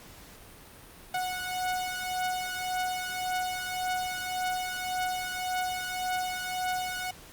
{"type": "beating tone pair", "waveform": "sawtooth", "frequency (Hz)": [734, 735.8], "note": ["F#5", "F#5"], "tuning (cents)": [-14, -10], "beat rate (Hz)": 1.8, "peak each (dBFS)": [-28, -31], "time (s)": [1.14, 7.11], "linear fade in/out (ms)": 5, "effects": ["pink hiss -50 dBFS RMS until 7.32 s", "Opus 48 kbps"]}